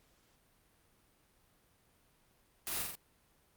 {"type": "noise with echo", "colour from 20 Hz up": "white", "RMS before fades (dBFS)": -38, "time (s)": [2.67, 2.82], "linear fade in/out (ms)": 0, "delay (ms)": 44, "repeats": 3, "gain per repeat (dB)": -3, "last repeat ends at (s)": 2.952, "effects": ["pink hiss -70 dBFS RMS until 3.56 s", "Opus 48 kbps"]}